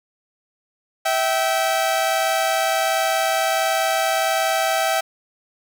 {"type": "tone pair together", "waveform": "sawtooth", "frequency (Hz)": [651.6, 773], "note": ["E5", "G5"], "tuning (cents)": [-20, -24], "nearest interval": "minor third", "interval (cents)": 296, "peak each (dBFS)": -17, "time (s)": [1.05, 5.01], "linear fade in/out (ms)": 10, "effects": []}